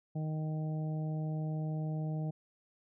harmonic tone, 155.56 Hz, D#3, in tune, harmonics 1 / 2 / 3 / 4 / 5, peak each -33 / -45 / -50 / -48 / -51 dBFS, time 0.15-2.31 s, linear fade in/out 10 ms, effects none

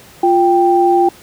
sine tone pair together, 350.1 / 786 Hz, F4 / G5, +4 / +4 cents, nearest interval octave + major second, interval 1400 cents, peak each -11 dBFS, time 0.23-1.09 s, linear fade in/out 5 ms, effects pink hiss -41 dBFS RMS until 1.22 s + high-pass 80 Hz 12 dB/octave

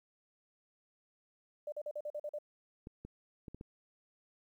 sine tone bursts, 594 Hz, D5, 20 cents sharp, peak -37 dBFS, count 8, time 1.67-2.387 s, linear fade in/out 5 ms, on 52 ms, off 43 ms
clicks, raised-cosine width 3 ms, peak -33 dBFS, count 5, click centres 2.871 / 3.05 / 3.482 / 3.546 / 3.611 s
effects 12-bit

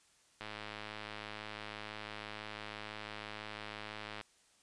click train, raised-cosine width 0.3 ms, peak -27 dBFS, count 404, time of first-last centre 0.41-4.212 s, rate 106 Hz, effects white hiss -68 dBFS RMS until 4.62 s + resampled to 22050 Hz

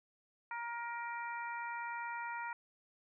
harmonic tone, 470.6 Hz, A#4, 16 cents sharp, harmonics 2 / 3 / 4 / 5, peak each -41 / -45 / -47 / -49 dBFS, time 0.51-2.53 s, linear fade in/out 2 ms, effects none

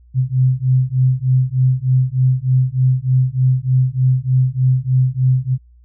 sine beating tone pair, 127.4 / 130.7 Hz, C3 / C3, -46 / -1 cents, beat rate 3.3 Hz, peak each -15 dBFS, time 0.14-5.58 s, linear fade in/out 50 ms, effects added 60 Hz sine -44 dBFS peak until 5.84 s

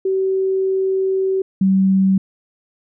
sine tone pair in turn, 381.9 / 191.67 Hz, G4 / G3, -45 / -39 cents, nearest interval octave, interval 1194 cents, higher first, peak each -15 / -11 dBFS, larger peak second, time 0.05-1.42 / 1.61-2.18 s, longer first, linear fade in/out 5 ms, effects none

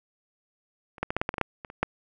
clicks, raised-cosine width 0.5 ms, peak -30 / -11 / -13 / -11 / -10 / -11 / -18 / -15 / -8 / -23 / -26 / -8 dBFS, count 12, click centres 0.982 / 1.03 / 1.105 / 1.166 / 1.215 / 1.291 / 1.341 / 1.382 / 1.413 / 1.648 / 1.701 / 1.83 s, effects none

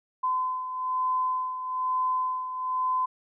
sine beating tone pair, 1021 / 1022.1 Hz, C6 / C6, -43 / -41 cents, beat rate 1.1 Hz, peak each -26 / -33 dBFS, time 0.23-3.06 s, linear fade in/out 10 ms, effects none

